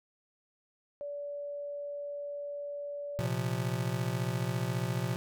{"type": "tone", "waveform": "sine", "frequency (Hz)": 576, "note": "D5", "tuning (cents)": -34, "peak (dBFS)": -36, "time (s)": [1.01, 3.26], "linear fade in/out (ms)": 0}
{"type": "chord", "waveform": "square", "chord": "Bb suspended second", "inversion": "none", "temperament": "just", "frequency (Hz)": [116.54, 131.11, 174.81], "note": ["Bb2", "C3", "F3"], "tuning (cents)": [0, 4, 2], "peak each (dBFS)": [-35, -35, -37], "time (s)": [3.19, 5.16], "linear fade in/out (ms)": 0}
{"effects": []}